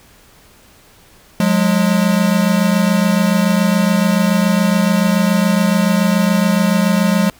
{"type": "tone pair together", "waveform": "square", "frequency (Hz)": [180.64, 207.7], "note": ["F#3", "G#3"], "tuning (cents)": [-41, 0], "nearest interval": "major second", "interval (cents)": 241, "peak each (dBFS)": -15, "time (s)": [1.4, 7.3], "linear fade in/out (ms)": 2, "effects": ["pink hiss -47 dBFS RMS until 7.39 s"]}